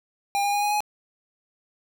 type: tone with pitch steps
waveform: square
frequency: 804 / 811.9 / 819.9 / 828 / 836.2 Hz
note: G5 / G#5 / G#5 / G#5 / G#5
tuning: +44 / -39 / -22 / -5 / +12 cents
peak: -22 dBFS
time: 0.35-0.805 s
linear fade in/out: 0 ms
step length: 91 ms
effects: none